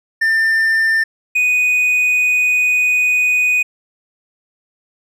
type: tone pair in turn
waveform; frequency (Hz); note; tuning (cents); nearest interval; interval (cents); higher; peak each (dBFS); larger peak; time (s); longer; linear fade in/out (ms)
triangle; 1793 / 2485; A6 / D#7; +32 / -3; tritone; 565; second; -10 / -10; neither; 0.21-1.04 / 1.35-3.63; second; 10
effects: none